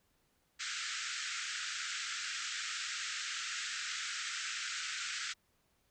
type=band-pass noise; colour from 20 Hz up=pink; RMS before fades=-40 dBFS; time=0.59-5.34 s; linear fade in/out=20 ms; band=1300 to 7900 Hz; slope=96 dB/octave; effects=pink hiss -75 dBFS RMS until 5.9 s